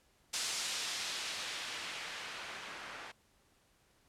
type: noise with low-pass filter sweep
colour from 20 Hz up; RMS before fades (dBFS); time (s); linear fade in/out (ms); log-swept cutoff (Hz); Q
blue; -41; 0.33-3.12; 10; 6100 to 1500; 0.84
effects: pink hiss -70 dBFS RMS until 4.08 s + low-pass 12000 Hz 12 dB/octave